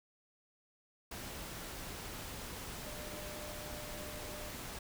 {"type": "tone in noise", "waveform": "sine", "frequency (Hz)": 600, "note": "D5", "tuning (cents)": 37, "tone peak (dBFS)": -49, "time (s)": [2.86, 4.5], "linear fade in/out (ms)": 5, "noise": "pink", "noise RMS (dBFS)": -45, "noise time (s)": [1.11, 4.79], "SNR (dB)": -7, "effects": []}